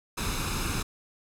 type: noise with comb filter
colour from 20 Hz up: pink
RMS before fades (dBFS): -30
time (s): 0.17-0.83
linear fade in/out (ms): 10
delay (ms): 0.78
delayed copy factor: +0.65
effects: low-pass 12000 Hz 12 dB/octave